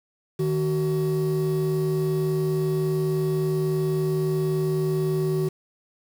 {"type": "tone pair together", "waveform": "triangle", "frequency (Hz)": [155.13, 376.5], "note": ["D#3", "F#4"], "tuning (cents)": [-5, 30], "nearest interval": "octave + minor third", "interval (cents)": 1535, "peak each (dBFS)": -21, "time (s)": [0.39, 5.49], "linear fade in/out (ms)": 10, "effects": ["tanh soft clip ceiling -15 dBFS", "7-bit"]}